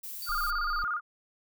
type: noise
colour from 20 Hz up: violet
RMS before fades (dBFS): -40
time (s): 0.03-0.51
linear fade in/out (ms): 10
type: tone with tremolo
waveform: triangle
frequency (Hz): 4571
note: D8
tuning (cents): -48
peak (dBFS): -37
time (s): 0.22-0.83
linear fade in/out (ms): 2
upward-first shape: sine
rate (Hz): 15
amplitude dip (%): 35
type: tone with vibrato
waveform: sine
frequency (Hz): 1318.5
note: E6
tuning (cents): 0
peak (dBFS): -28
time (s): 0.26-1.01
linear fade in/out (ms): 50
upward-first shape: square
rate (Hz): 17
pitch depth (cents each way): 120
type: tone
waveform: sine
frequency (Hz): 25.83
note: G#0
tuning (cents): -8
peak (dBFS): -35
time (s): 0.29-0.84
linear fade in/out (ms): 0
effects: none